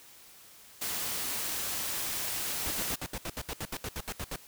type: noise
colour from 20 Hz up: white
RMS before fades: -34 dBFS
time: 0.81-2.96 s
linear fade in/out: 10 ms
type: noise bursts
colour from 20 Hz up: pink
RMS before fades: -36 dBFS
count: 15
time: 2.66-4.36 s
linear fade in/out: 2 ms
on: 48 ms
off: 70 ms
effects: white hiss -54 dBFS RMS until 4.47 s